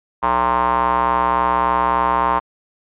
square tone with band-pass filter, 61.74 Hz, B1, in tune, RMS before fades -17 dBFS, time 0.22-2.4 s, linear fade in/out 20 ms, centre 1000 Hz, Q 5.8, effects resampled to 8000 Hz

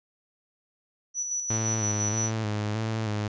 sine tone with tremolo, 5920 Hz, F#8, in tune, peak -26 dBFS, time 1.14-2.32 s, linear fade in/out 50 ms, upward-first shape square, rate 5.8 Hz, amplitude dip 40%
sawtooth tone with vibrato, 108.1 Hz, A2, 30 cents flat, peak -23 dBFS, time 1.5-3.28 s, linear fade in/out 5 ms, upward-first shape square, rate 1.6 Hz, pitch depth 45 cents each way
effects resampled to 16000 Hz

